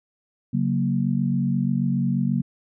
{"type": "chord", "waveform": "sine", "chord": "F# major", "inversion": "second", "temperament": "equal", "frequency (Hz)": [138.59, 185, 233.1], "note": ["C#3", "F#3", "A#3"], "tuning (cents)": [0, 0, 0], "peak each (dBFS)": -24, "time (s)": [0.53, 2.42], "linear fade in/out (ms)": 10, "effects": []}